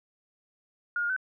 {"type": "tone with pitch steps", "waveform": "sine", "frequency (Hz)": [1427, 1419, 1519], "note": ["F6", "F6", "F#6"], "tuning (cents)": [37, 27, 45], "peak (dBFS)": -26, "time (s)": [0.96, 1.164], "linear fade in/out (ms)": 2, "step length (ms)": 68, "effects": []}